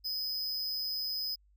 square tone with amplitude modulation, 5040 Hz, D#8, 21 cents sharp, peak -30 dBFS, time 0.04-1.36 s, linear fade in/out 20 ms, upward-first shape sine, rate 216 Hz, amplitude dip 70%, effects added 50 Hz sine -62 dBFS peak until 1.56 s

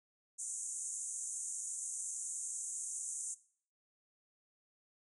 pink band-pass noise, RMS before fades -42 dBFS, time 0.38-3.35 s, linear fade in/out 20 ms, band 6400 to 9600 Hz, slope 96 dB/octave, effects noise-tail reverb RT60 0.5 s tail -18 dB re dry

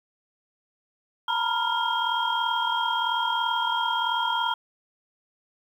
sine tone cluster, 908 / 951 / 989 / 1396 / 3225 Hz, A#5 / A#5 / B5 / F6 / G7, -46 / +34 / +2 / -1 / +48 cents, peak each -29 dBFS, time 1.28-4.54 s, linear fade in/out 5 ms, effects tanh soft clip ceiling -12 dBFS + 9-bit

